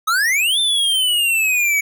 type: exponential two-way sweep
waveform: square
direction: up then down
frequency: 1244 to 3594 to 2243 Hz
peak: -15 dBFS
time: 0.07-1.81 s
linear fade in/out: 10 ms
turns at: 0.59 s
effects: none